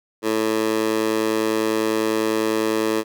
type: tone with high-pass filter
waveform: 15% pulse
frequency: 110 Hz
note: A2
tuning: in tune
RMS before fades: -21 dBFS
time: 0.22-3.04 s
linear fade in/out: 50 ms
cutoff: 380 Hz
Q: 1.7
effects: none